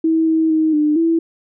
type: tone with pitch steps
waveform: sine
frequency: 322.8 / 320.7 / 315.3 / 300.5 / 329.9 Hz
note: E4 / E4 / D#4 / D4 / E4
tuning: -36 / -48 / +23 / +40 / +1 cents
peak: -12 dBFS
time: 0.04-1.19 s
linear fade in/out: 5 ms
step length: 230 ms
effects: none